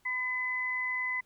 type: tone pair together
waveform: sine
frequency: 1010 / 2018 Hz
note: B5 / B6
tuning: +39 / +37 cents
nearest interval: octave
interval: 1198 cents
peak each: -39 / -30 dBFS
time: 0.05-1.21 s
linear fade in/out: 10 ms
effects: pink hiss -69 dBFS RMS until 1.25 s